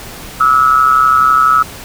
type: tone with amplitude modulation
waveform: sine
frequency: 1296 Hz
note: E6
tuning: 30 cents flat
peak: -3 dBFS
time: 0.4-1.63 s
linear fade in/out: 10 ms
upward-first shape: sine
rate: 132 Hz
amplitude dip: 70%
effects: pink hiss -30 dBFS RMS until 1.84 s